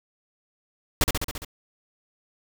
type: noise with echo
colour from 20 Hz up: pink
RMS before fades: -19 dBFS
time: 1.01-1.04 s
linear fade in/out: 2 ms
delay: 68 ms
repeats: 6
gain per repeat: -3 dB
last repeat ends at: 1.448 s
effects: none